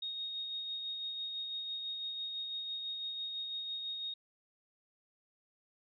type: tone with tremolo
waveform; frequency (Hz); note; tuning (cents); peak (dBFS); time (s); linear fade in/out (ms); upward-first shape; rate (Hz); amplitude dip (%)
sine; 3729; A#7; 0; -36; 0.02-4.14; 5; sine; 6; 30
effects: none